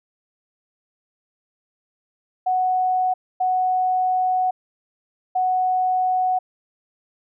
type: tone bursts at uneven times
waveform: sine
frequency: 740 Hz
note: F#5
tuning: in tune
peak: -17 dBFS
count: 3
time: 2.46-3.14 / 3.4-4.51 / 5.35-6.39 s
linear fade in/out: 10 ms
effects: none